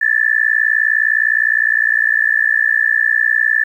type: tone with amplitude modulation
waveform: sine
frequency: 1753 Hz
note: A6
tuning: 7 cents flat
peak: -7 dBFS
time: 0.01-3.64 s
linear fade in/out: 10 ms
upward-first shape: sine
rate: 59.7 Hz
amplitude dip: 100%
effects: 8-bit